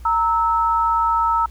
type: tone pair together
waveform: sine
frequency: 923.9 / 1305 Hz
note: A#5 / E6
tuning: -16 / -18 cents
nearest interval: tritone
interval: 598 cents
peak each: -18 dBFS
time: 0.05-1.46 s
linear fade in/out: 5 ms
effects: added 60 Hz sine -35 dBFS peak until 1.5 s + pink hiss -52 dBFS RMS until 1.5 s